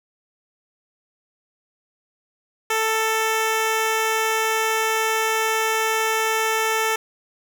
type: tone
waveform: 10% pulse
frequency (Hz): 442.3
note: A4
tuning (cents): +9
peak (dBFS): -11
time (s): 2.7-6.96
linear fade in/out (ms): 5
effects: none